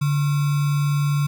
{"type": "tone with sample-and-hold", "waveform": "sine", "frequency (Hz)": 144.7, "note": "D3", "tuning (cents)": -25, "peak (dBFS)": -17, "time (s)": [0.01, 1.27], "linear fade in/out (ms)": 10, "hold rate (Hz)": 1225, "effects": []}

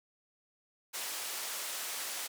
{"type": "band-pass noise", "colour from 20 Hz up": "white", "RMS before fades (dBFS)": -39, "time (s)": [0.93, 2.28], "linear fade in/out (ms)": 20, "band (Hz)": [470, 12000], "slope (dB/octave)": 12, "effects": []}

